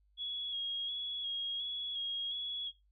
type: tone with vibrato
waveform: sine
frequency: 3322 Hz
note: G#7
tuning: in tune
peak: -35 dBFS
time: 0.17-2.72 s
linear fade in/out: 50 ms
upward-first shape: square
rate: 1.4 Hz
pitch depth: 24 cents each way
effects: noise-tail reverb RT60 0.2 s tail -17 dB re dry + added 50 Hz sine -67 dBFS peak until 2.91 s